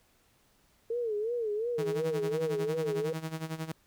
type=tone with vibrato; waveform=sine; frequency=447.9 Hz; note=A4; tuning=31 cents sharp; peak=-29 dBFS; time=0.9-3.13 s; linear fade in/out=5 ms; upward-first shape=sine; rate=2.8 Hz; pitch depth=140 cents each way
type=tone with tremolo; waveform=sawtooth; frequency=160 Hz; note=D#3; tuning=49 cents sharp; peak=-28 dBFS; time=1.78-3.72 s; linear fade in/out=5 ms; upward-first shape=sine; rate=11 Hz; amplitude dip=80%
effects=pink hiss -67 dBFS RMS until 3.86 s